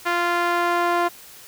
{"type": "tone with band-pass filter sweep", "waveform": "sawtooth", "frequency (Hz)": 347.5, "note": "F4", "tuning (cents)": -9, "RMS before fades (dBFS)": -21, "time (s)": [0.05, 1.09], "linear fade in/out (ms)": 20, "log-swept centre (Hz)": [1500, 960], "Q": 1.2, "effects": ["white hiss -44 dBFS RMS until 1.47 s"]}